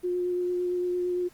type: tone with vibrato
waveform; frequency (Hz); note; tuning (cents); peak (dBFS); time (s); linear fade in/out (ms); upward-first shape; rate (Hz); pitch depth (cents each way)
sine; 357.6; F4; +41; -25; 0.03-1.29; 20; sine; 8.8; 11
effects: pink hiss -57 dBFS RMS until 1.33 s + Opus 32 kbps